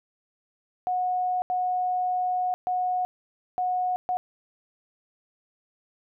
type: tone bursts at uneven times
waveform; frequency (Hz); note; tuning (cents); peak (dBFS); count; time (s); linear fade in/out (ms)
sine; 730; F#5; -24; -23; 5; 0.87-1.42 / 1.5-2.54 / 2.67-3.05 / 3.58-3.96 / 4.09-4.17; 0
effects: none